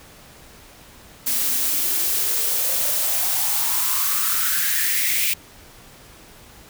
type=noise with high-pass filter sweep; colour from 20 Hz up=blue; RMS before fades=-21 dBFS; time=1.26-5.34 s; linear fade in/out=10 ms; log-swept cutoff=220 to 2400 Hz; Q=5.6; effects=pink hiss -46 dBFS RMS until 6.69 s